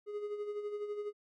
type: tone with tremolo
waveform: triangle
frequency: 415.3 Hz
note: G#4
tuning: in tune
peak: -32 dBFS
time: 0.06-1.13 s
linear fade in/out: 50 ms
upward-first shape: sine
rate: 12 Hz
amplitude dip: 55%
effects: MP3 48 kbps